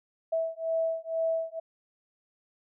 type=beating tone pair; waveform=sine; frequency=652 / 654.1 Hz; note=E5 / E5; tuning=-19 / -14 cents; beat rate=2.1 Hz; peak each=-30 dBFS; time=0.32-1.6 s; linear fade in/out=10 ms; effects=none